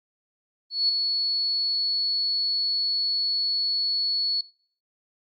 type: tone with ADSR envelope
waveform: sine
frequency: 4400 Hz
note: C#8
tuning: 14 cents flat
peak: -17 dBFS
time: 0.7-4.41 s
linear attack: 190 ms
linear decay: 5 ms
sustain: -5 dB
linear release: 4 ms
effects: noise-tail reverb RT60 0.5 s tail -21 dB re dry + Opus 24 kbps